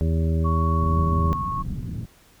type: harmonic tone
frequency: 81 Hz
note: E2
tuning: 30 cents flat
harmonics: 1 / 2 / 3 / 4 / 5 / 7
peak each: -20 / -25 / -32 / -36 / -33 / -37 dBFS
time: 0.01-1.33 s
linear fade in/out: 0 ms
type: tone with pitch glide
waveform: sine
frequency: 1115 to 1099 Hz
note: C#6 to C#6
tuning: +10 to -15 cents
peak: -25 dBFS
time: 0.44-1.63 s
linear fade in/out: 20 ms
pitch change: -25 cents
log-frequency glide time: 1.08-1.36 s
type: low-pass noise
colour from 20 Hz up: white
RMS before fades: -30 dBFS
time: 0.81-2.06 s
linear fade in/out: 10 ms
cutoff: 190 Hz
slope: 24 dB/octave
effects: pink hiss -55 dBFS RMS until 2.4 s